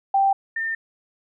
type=tone pair in turn; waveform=sine; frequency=784 / 1807.4 Hz; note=G5 / A6; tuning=0 / +46 cents; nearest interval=octave + major second; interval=1446 cents; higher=second; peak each=-15 / -23 dBFS; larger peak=first; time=0.14-0.33 / 0.56-0.75 s; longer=neither; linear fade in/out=5 ms; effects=none